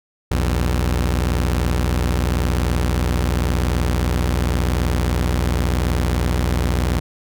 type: tone pair together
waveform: sawtooth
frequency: 60.9 / 83.74 Hz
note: B1 / E2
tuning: -24 / +28 cents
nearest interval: tritone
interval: 552 cents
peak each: -14 / -18 dBFS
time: 0.31-7 s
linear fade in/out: 5 ms
effects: none